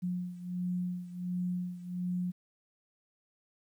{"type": "beating tone pair", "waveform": "sine", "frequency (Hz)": [178.9, 180.3], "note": ["F3", "F#3"], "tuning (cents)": [42, -45], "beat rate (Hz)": 1.4, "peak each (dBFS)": [-34, -38], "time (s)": [0.02, 2.32], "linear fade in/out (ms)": 20, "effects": ["11-bit"]}